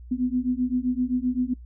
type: beating tone pair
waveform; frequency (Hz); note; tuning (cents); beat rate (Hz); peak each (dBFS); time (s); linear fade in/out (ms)
sine; 246.9 / 254.6; B3 / C4; 0 / -47; 7.7; -25; 0.11-1.54; 10
effects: noise-tail reverb RT60 0.1 s tail -19 dB re dry + added 60 Hz sine -40 dBFS peak until 1.65 s